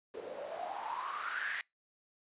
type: noise with band-pass filter sweep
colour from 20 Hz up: white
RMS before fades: -40 dBFS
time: 0.14-1.61 s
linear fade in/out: 0 ms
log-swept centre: 430 to 1900 Hz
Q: 8
effects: noise-tail reverb RT60 0.2 s tail -26 dB re dry + resampled to 8000 Hz